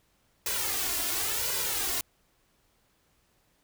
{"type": "noise with flanger", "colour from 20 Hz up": "white", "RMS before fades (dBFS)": -30, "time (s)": [0.46, 2.01], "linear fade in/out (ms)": 2, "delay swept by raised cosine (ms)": [2, 2.89], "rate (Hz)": 0.94, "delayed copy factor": 0.85, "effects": ["pink hiss -69 dBFS RMS until 3.63 s"]}